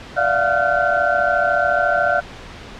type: tone cluster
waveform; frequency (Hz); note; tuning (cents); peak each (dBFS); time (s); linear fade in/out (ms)
sine; 588 / 682 / 716 / 1390 / 1516; D5 / F5 / F5 / F6 / F#6; +2 / -41 / +43 / -9 / +42; -21; 0.16-2.21; 20
effects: pink hiss -36 dBFS RMS until 2.79 s + low-pass 4000 Hz 12 dB/octave